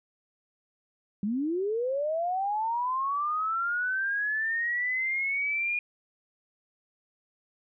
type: linear sweep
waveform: sine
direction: up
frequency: 192.5 to 2443 Hz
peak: -26 dBFS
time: 1.23-5.79 s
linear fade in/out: 2 ms
effects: none